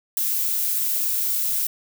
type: noise with ADSR envelope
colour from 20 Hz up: violet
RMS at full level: -18 dBFS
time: 0.17-1.67 s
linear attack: 3 ms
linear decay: 5 ms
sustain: -5 dB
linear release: 4 ms
effects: none